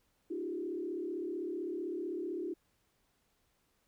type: tone with frequency modulation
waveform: sine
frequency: 349.2 Hz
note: F4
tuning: in tune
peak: -35 dBFS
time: 0.3-2.54 s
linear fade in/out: 10 ms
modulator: 35.7 Hz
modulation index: 1.3
effects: pink hiss -75 dBFS RMS until 3.87 s